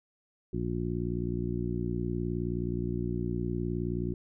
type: harmonic tone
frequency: 59.3 Hz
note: A#1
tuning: 30 cents sharp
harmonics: 1 / 2 / 3 / 4 / 5 / 6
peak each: -37 / -35 / -35 / -39 / -38 / -36 dBFS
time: 0.53-4.14 s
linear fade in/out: 5 ms
effects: none